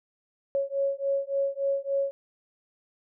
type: beating tone pair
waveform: sine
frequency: 551 / 554.5 Hz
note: C#5 / C#5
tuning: -11 / 0 cents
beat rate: 3.5 Hz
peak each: -28 / -28 dBFS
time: 0.55-2.11 s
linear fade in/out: 0 ms
effects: none